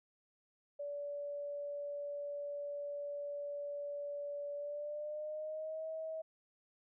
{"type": "tone with pitch glide", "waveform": "sine", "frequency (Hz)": [576, 639.1], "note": ["D5", "D#5"], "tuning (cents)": [-34, 46], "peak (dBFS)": -39, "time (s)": [0.79, 6.22], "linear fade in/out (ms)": 10, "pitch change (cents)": 180, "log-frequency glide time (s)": [4.55, 5.87], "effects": []}